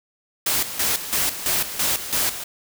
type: noise with tremolo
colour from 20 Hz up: white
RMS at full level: -21 dBFS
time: 0.46-2.44 s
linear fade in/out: 5 ms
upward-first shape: square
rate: 3 Hz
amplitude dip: 70%
effects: none